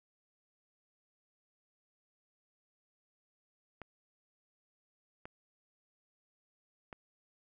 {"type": "clicks", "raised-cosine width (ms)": 0.5, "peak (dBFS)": -30, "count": 3, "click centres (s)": [3.817, 5.255, 6.928], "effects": []}